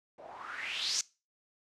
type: noise with low-pass filter sweep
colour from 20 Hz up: blue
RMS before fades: -37 dBFS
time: 0.18-1.01 s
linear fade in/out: 2 ms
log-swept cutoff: 540 to 6300 Hz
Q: 4.8
effects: noise-tail reverb RT60 0.3 s tail -22 dB re dry + low-pass 10000 Hz 12 dB/octave